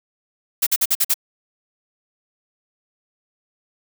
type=noise bursts; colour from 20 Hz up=blue; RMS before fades=-17 dBFS; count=6; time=0.62-1.142 s; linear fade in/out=10 ms; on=47 ms; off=48 ms; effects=none